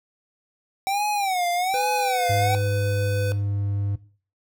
square tone with vibrato, 765 Hz, G5, 42 cents flat, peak -22 dBFS, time 0.87-2.55 s, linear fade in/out 0 ms, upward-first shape sine, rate 1.2 Hz, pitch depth 160 cents each way
square tone, 503 Hz, B4, 32 cents sharp, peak -27 dBFS, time 1.74-3.32 s, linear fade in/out 0 ms
triangle tone with pitch glide, 102.6 to 100.6 Hz, G#2 to G2, -21 to +45 cents, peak -20 dBFS, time 2.29-3.96 s, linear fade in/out 10 ms, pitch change -34 cents, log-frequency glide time 2.65-3.65 s
effects noise-tail reverb RT60 0.4 s tail -17 dB re dry

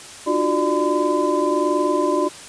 sine tone cluster, 301.6 / 349.9 / 371.2 / 597 / 1016 Hz, D4 / F4 / F#4 / D5 / B5, +46 / +3 / +6 / +28 / +49 cents, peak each -23 dBFS, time 0.26-2.29 s, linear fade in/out 20 ms, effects white hiss -38 dBFS RMS until 2.48 s + resampled to 22050 Hz

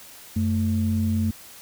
sine tone pair together, 92.5 / 220 Hz, F#2 / A3, 0 / 0 cents, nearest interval octave + minor third, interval 1500 cents, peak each -22 dBFS, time 0.36-1.31 s, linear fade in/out 5 ms, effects tanh soft clip ceiling -13 dBFS + white hiss -45 dBFS RMS until 1.61 s

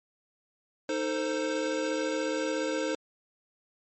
square chord, A diminished, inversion second, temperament equal with one note detuned, 311.1 / 446.4 / 523.3 Hz, Eb4 / A4 / C5, 0 / +25 / 0 cents, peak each -33 / -35 / -32 dBFS, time 0.89-2.95 s, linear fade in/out 2 ms, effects MP3 32 kbps

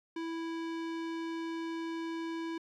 square tone, 329.6 Hz, E4, in tune, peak -36 dBFS, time 0.16-2.58 s, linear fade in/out 5 ms, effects low-pass 4000 Hz 12 dB/octave + 13-bit

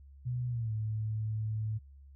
sine tone with pitch glide, 123.47 to 108.74 Hz, B2 to A2, 0 to -20 cents, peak -31 dBFS, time 0.25-1.79 s, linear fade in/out 20 ms, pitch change -220 cents, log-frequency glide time 0.48-0.72 s, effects added 69 Hz sine -51 dBFS peak until 2.15 s

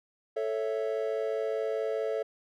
triangle chord, A major, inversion none, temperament equal, 440 / 554.4 / 659.3 Hz, A4 / C#5 / E5, 0 / 0 / 0 cents, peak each -29 / -32 / -33 dBFS, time 0.36-2.23 s, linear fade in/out 10 ms, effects none

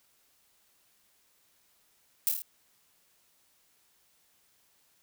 violet noise with echo, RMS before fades -25 dBFS, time 2.27-2.29 s, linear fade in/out 0 ms, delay 26 ms, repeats 5, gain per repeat -3 dB, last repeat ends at 2.42 s, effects white hiss -68 dBFS RMS until 5.02 s

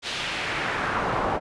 brown noise with band-pass filter sweep, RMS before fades -27 dBFS, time 0.02-1.4 s, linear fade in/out 50 ms, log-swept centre 3900 to 780 Hz, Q 1.4, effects resampled to 24000 Hz

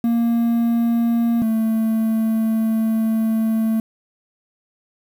triangle tone pair in turn, 233.1 / 222.1 Hz, A#3 / A3, 0 / +16 cents, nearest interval minor second, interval 84 cents, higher first, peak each -13 / -14 dBFS, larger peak first, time 0.04-1.42 / 1.42-3.8 s, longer second, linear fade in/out 2 ms, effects 7-bit

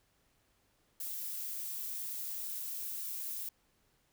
violet noise, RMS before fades -40 dBFS, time 1-3.49 s, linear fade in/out 2 ms, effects pink hiss -73 dBFS RMS until 4.12 s

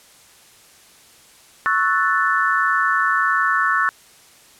sine chord, F# minor seventh, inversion second, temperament equal, 1108.7 / 1318.5 / 1480 / 1760 Hz, C#6 / E6 / F#6 / A6, 0 / 0 / 0 / 0 cents, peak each -21 dBFS, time 1.66-3.89 s, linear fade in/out 0 ms, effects white hiss -49 dBFS RMS until 4.59 s + low-pass 11000 Hz 12 dB/octave

